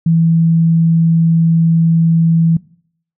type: tone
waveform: sine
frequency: 164.81 Hz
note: E3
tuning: in tune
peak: -8 dBFS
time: 0.06-2.57 s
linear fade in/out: 5 ms
effects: noise-tail reverb RT60 0.6 s tail -21 dB re dry